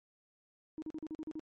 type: tone bursts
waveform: sine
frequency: 313.1 Hz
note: D#4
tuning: 11 cents sharp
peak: -37 dBFS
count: 8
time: 0.78-1.395 s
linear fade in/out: 0 ms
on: 41 ms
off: 41 ms
effects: tanh soft clip ceiling -34 dBFS + MP3 32 kbps